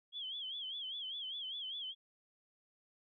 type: tone with vibrato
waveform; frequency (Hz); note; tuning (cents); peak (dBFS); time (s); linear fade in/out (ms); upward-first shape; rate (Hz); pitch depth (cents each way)
sine; 3237; G#7; -45; -40; 0.12-1.95; 50; sine; 5; 120
effects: none